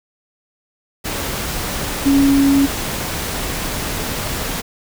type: tone in noise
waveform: sine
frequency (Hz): 277.2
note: C#4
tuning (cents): 0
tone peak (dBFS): -10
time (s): 2.05-2.67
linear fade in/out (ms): 20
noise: pink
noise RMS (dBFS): -23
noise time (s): 1.04-4.62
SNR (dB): +10
effects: none